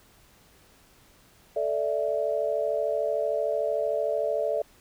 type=chord; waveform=sine; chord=A suspended fourth; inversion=none; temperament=just; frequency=440 / 586.7 / 660 Hz; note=A4 / D5 / E5; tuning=0 / -2 / +2 cents; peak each=-30 / -27 / -29 dBFS; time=1.56-4.62 s; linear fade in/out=5 ms; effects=pink hiss -58 dBFS RMS until 4.8 s